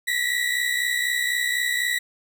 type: tone pair together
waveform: 35% pulse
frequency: 1911.5 / 1975.5 Hz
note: A#6 / B6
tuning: +43 / 0 cents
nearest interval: minor second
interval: 57 cents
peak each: -23 dBFS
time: 0.07-1.99 s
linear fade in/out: 10 ms
effects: none